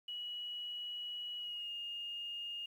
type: tone with pitch glide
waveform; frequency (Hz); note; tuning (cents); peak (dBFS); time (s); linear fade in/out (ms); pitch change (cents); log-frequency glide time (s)
sine; 2921 to 2838; F#7 to F7; -23 to +27; -40; 0.08-2.66; 5; -50; 1.38-1.71
effects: 11-bit